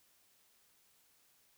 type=silence; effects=white hiss -70 dBFS RMS until 1.57 s